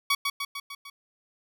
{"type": "tone with echo", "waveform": "15% pulse", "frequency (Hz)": 1126, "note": "C#6", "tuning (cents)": 27, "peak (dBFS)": -15, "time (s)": [0.1, 0.15], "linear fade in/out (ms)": 5, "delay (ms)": 150, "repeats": 5, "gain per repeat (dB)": -4, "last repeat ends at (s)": 0.9, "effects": []}